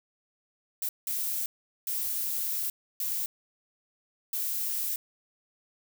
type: noise bursts at uneven times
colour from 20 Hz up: violet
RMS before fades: -31 dBFS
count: 5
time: 0.82-0.89 / 1.07-1.46 / 1.87-2.7 / 3-3.26 / 4.33-4.96 s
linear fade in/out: 2 ms
effects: none